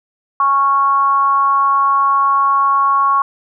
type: tone with frequency modulation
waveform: sine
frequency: 1105 Hz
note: C#6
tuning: 6 cents flat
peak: -10 dBFS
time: 0.4-3.22 s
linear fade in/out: 2 ms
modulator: 276 Hz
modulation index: 0.39
effects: none